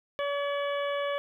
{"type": "harmonic tone with a mistuned harmonic", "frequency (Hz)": 569, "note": "C#5", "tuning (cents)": 45, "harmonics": [1, 2, 3, 4, 5, 6], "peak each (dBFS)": [-29, -35, -39, -41, -43, -45], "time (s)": [0.19, 1.18], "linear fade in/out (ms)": 0, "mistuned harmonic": 5, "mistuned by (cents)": 62, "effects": ["11-bit"]}